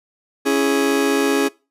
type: chord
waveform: 40% pulse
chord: C# minor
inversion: none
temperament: just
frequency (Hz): 277.2 / 332.6 / 415.8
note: C#4 / E4 / G#4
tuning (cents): 0 / +16 / +2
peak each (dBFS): -18 / -23 / -18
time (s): 0.45-1.49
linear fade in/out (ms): 20
effects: noise-tail reverb RT60 0.3 s tail -23 dB re dry + resampled to 32000 Hz